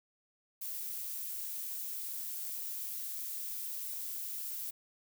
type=noise; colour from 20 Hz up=violet; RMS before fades=-40 dBFS; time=0.61-4.71 s; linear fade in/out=10 ms; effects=none